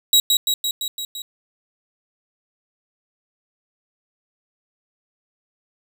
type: tone with echo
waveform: sawtooth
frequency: 3851 Hz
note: B7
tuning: 44 cents flat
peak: -8 dBFS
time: 0.13-0.2 s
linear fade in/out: 2 ms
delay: 170 ms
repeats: 6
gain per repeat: -3 dB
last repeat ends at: 1.22 s
effects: none